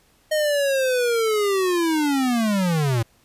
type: linear sweep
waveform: square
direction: down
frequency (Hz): 622.3 to 109.7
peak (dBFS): -19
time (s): 0.31-3.03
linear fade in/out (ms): 10
effects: pink hiss -59 dBFS RMS until 3.24 s + resampled to 32000 Hz